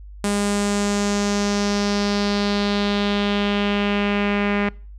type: tone with low-pass filter sweep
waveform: sawtooth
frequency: 203.5 Hz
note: G#3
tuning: 35 cents flat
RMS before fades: -21 dBFS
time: 0.24-4.69 s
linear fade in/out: 2 ms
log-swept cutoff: 9000 to 2200 Hz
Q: 2.7
effects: noise-tail reverb RT60 0.4 s tail -24 dB re dry + added 50 Hz sine -36 dBFS peak until 4.98 s